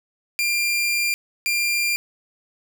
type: tone bursts at uneven times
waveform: sawtooth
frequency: 2389 Hz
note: D7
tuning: 29 cents sharp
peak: -16 dBFS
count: 2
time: 0.39-1.14 / 1.46-1.96 s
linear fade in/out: 0 ms
effects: none